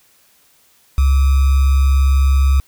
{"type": "tone with sample-and-hold", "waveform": "sine", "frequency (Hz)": 67.9, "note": "C#2", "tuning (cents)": -35, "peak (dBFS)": -9, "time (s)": [0.98, 2.6], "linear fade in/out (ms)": 0, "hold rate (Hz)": 1225, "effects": ["white hiss -54 dBFS RMS until 2.67 s"]}